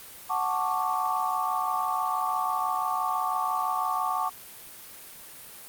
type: chord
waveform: sine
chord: D major seventh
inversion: first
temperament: equal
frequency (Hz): 740 / 880 / 1108.7 / 1174.7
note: F#5 / A5 / C#6 / D6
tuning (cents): 0 / 0 / 0 / 0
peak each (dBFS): -30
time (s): 0.29-4.3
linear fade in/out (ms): 20
effects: white hiss -45 dBFS RMS until 5.68 s + Opus 32 kbps